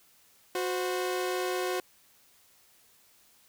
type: tone pair together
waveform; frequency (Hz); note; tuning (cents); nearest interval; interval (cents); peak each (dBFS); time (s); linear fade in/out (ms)
sawtooth; 365.6 / 517; F#4 / C5; -21 / -21; tritone; 600; -26 / -31; 0.55-1.8; 2
effects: white hiss -62 dBFS RMS until 3.48 s

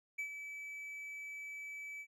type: tone with ADSR envelope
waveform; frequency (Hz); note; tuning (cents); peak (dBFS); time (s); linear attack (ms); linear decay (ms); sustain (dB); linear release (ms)
triangle; 2300; D7; -37; -34; 0.18-2.07; 12; 89; -8; 65
effects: none

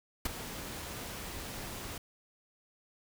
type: noise with ADSR envelope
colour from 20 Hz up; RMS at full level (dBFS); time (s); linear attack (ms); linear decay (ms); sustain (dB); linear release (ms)
pink; -30; 0.25-1.98; 6; 18; -12; 4
effects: none

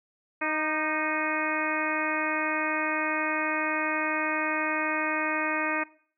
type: harmonic tone with a mistuned harmonic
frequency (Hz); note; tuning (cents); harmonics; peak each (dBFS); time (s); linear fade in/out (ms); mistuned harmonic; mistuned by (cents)
310.7; D#4; -2; 1 / 2 / 3 / 4 / 5 / 6 / 7 / 8; -34 / -34 / -34 / -34 / -34 / -34 / -34 / -34; 0.41-5.84; 10; 4; -32
effects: noise-tail reverb RT60 0.5 s tail -20 dB re dry

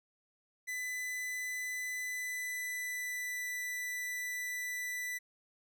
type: tone with pitch glide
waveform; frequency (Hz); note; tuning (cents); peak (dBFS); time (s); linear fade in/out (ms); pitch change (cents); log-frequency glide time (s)
45% pulse; 2001 to 1981.4; B6 to B6; +22 to +5; -36; 0.67-5.19; 20; -17; 2.02-3.45
effects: none

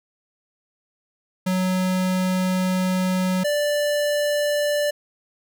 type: tone pair in turn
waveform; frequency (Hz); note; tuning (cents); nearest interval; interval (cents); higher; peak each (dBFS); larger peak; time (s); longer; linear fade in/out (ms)
square; 185 / 587.3; F#3 / D5; 0 / 0; octave + minor sixth; 2000; second; -20; neither; 1.46-3.44 / 3.44-4.91; first; 10
effects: none

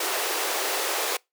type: high-pass noise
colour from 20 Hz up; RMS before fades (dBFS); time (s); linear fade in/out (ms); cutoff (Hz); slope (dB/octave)
pink; -27; 0-1.17; 5; 360; 48
effects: noise-tail reverb RT60 0.2 s tail -25 dB re dry

